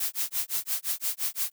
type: noise with tremolo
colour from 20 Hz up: blue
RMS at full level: -27 dBFS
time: 0-1.52 s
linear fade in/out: 5 ms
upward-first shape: sine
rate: 5.8 Hz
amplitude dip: 100%
effects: none